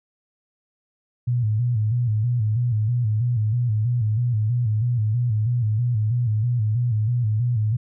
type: tone with vibrato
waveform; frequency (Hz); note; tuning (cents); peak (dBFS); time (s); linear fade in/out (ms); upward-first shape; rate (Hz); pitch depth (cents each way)
sine; 114.4; A#2; -32; -18; 1.27-7.77; 10; square; 3.1; 110
effects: none